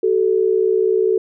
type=tone pair together; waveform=sine; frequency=377.6 / 437.8 Hz; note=F#4 / A4; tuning=+35 / -9 cents; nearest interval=minor third; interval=256 cents; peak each=-16 dBFS; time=0.03-1.18 s; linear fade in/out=5 ms; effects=none